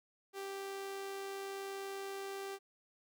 sawtooth tone with amplitude modulation, 392 Hz, G4, in tune, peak -36 dBFS, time 0.33-2.59 s, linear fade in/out 50 ms, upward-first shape sine, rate 101 Hz, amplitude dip 25%, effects none

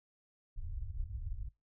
pink low-pass noise, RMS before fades -40 dBFS, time 0.56-1.49 s, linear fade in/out 10 ms, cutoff 100 Hz, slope 48 dB/octave, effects noise-tail reverb RT60 0.2 s tail -21 dB re dry

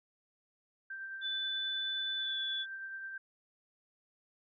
sine tone with tremolo, 1568 Hz, G6, in tune, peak -39 dBFS, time 0.9-3.18 s, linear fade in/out 5 ms, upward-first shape sine, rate 9.4 Hz, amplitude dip 30%
sine tone with pitch glide, 3496 to 3442 Hz, A7 to A7, -12 to -39 cents, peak -34 dBFS, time 1.21-2.66 s, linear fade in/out 50 ms, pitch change -27 cents, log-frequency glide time 2.17-2.39 s
effects none

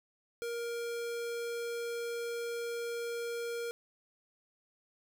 square tone, 469.7 Hz, A#4, 13 cents sharp, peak -36 dBFS, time 0.42-3.71 s, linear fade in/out 0 ms, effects none

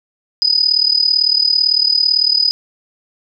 sine tone with amplitude modulation, 4983 Hz, D#8, 2 cents sharp, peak -7 dBFS, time 0.42-2.51 s, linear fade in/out 0 ms, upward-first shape sine, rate 37.9 Hz, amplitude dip 85%, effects none

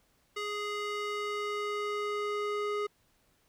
square tone with band-pass filter sweep, 415.3 Hz, G#4, in tune, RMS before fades -34 dBFS, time 0.36-2.87 s, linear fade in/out 10 ms, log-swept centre 2200 to 990 Hz, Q 0.71, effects pink hiss -70 dBFS RMS until 3.48 s

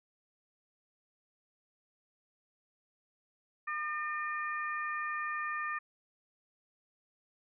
harmonic tone, 604 Hz, D5, 48 cents sharp, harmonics 2 / 3 / 4, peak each -36 / -37 / -45 dBFS, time 3.67-5.79 s, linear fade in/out 10 ms, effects none

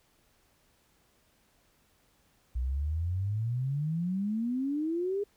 sine exponential sweep, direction up, 59.6 to 415.3 Hz, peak -28 dBFS, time 2.55-5.24 s, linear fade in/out 10 ms, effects pink hiss -68 dBFS RMS until 5.36 s

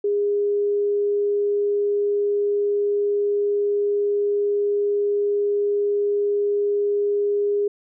sine tone, 408.9 Hz, G#4, 27 cents flat, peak -18 dBFS, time 0.04-7.68 s, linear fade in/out 5 ms, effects none

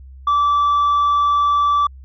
sine tone, 1160 Hz, D6, 22 cents flat, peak -10 dBFS, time 0.27-1.87 s, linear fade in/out 5 ms, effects tanh soft clip ceiling -12 dBFS + added 66 Hz sine -36 dBFS peak until 2.04 s

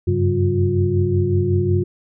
sine tone cluster, 92.4 / 97.8 / 136.7 / 189.7 / 357.4 Hz, F#2 / G2 / C#3 / F#3 / F4, -2 / -4 / -24 / +43 / +40 cents, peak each -24 / -18 / -24 / -26 / -20 dBFS, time 0.07-1.84 s, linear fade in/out 10 ms, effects none

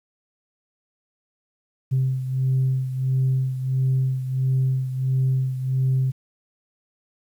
sine beating tone pair, 130.81 / 132.31 Hz, C3 / C3, 0 / +20 cents, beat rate 1.5 Hz, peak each -19 / -25 dBFS, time 1.91-6.12 s, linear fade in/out 20 ms, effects tanh soft clip ceiling -14 dBFS + 9-bit

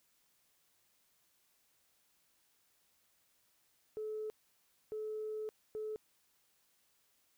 sine tone bursts at uneven times, 431.2 Hz, A4, 35 cents flat, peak -37 dBFS, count 3, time 3.97-4.3 / 4.92-5.49 / 5.75-5.96 s, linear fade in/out 0 ms, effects tanh soft clip ceiling -33 dBFS + white hiss -74 dBFS RMS until 7.37 s

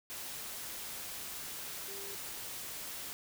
sine tone in noise, 396.4 Hz, G4, 19 cents sharp, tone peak -49 dBFS, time 1.88-2.15 s, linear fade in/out 0 ms, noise white, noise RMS -43 dBFS, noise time 0.1-3.13 s, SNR -9 dB, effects none

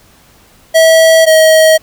square tone pair in turn, 648 / 635.4 Hz, E5 / D#5, -30 / +36 cents, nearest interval unison, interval 34 cents, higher first, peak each -4 dBFS, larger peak neither, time 0.74-1.26 / 1.26-1.78 s, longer neither, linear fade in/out 20 ms, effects pink hiss -45 dBFS RMS until 1.82 s

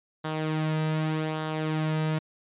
sawtooth tone with flanger, 156.3 Hz, D#3, 8 cents sharp, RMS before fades -28 dBFS, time 0.24-2.19 s, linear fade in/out 10 ms, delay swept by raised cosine 0.4 to 2.8 ms, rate 0.84 Hz, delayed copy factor -0.5, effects resampled to 8000 Hz

